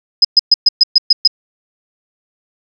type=tone bursts; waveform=sine; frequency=5050 Hz; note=D#8; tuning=25 cents sharp; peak=-3 dBFS; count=8; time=0.22-1.276 s; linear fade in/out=5 ms; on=27 ms; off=120 ms; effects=none